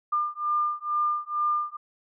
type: beating tone pair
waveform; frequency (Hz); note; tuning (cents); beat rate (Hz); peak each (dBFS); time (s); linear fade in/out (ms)
sine; 1200 / 1202.2; D6 / D6; +37 / +40; 2.2; -27; 0.12-1.77; 10
effects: none